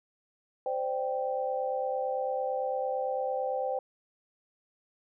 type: chord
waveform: sine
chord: C suspended second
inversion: none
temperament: equal with one note detuned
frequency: 518.4 / 587.3 / 784 Hz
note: C5 / D5 / G5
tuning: -16 / 0 / 0 cents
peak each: -31 / -36 / -33 dBFS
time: 0.66-3.79 s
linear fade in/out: 2 ms
effects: none